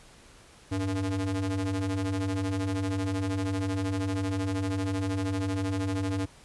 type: ring-modulated tone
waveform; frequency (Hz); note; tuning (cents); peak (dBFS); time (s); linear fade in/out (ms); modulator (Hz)
square; 94.3; F#2; +33; -25; 0.71-6.26; 10; 195
effects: pink hiss -54 dBFS RMS until 6.44 s + resampled to 24000 Hz